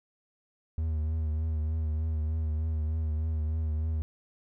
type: tone with vibrato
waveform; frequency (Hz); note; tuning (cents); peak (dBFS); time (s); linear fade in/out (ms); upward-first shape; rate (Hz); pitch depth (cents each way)
triangle; 78.4; D#2; +14; -25; 0.78-4.02; 0; triangle; 3.3; 48
effects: none